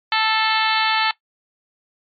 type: harmonic tone with a mistuned harmonic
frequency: 440 Hz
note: A4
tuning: in tune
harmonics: 2 / 3 / 4 / 5 / 6 / 7 / 8 / 9 / 10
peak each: -21 / -23 / -24 / -25 / -26 / -26 / -27 / -28 / -28 dBFS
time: 0.12-1.11 s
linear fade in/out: 2 ms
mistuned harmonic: 5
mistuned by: -24 cents
effects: noise-tail reverb RT60 0.1 s tail -18 dB re dry + MP3 32 kbps